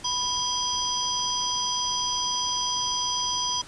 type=harmonic tone with a mistuned harmonic; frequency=988 Hz; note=B5; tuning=in tune; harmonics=1 / 3 / 5 / 6; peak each=-30 / -30 / -30 / -30 dBFS; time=0.04-3.62 s; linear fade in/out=10 ms; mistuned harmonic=3; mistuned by=+150 cents; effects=pink hiss -45 dBFS RMS until 3.67 s + resampled to 22050 Hz